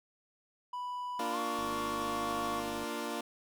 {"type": "tone with pitch glide", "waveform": "triangle", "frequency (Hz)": [987.8, 1121.7], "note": ["B5", "C#6"], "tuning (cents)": [0, 20], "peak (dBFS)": -34, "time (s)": [0.73, 2.6], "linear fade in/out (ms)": 5, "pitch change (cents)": 220, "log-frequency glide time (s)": [1.31, 1.39]}
{"type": "chord", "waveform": "15% pulse", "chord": "Bb major", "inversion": "none", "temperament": "equal with one note detuned", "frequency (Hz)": [233.1, 294.7, 349.2], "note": ["Bb3", "D4", "F4"], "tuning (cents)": [0, 6, 0], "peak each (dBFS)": -33, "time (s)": [1.19, 3.21], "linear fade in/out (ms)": 5}
{"type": "click train", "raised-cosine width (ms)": 3, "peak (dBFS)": -38, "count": 65, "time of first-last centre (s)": [1.59, 2.835], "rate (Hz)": 51.4}
{"effects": []}